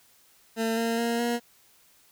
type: tone with pitch steps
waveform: 20% pulse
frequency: 225.6 / 229.5 / 233.6 / 237.6 Hz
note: A3 / A#3 / A#3 / A#3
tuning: +44 / -27 / +4 / +33 cents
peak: -20 dBFS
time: 0.56-1.4 s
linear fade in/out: 50 ms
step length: 210 ms
effects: white hiss -60 dBFS RMS until 2.11 s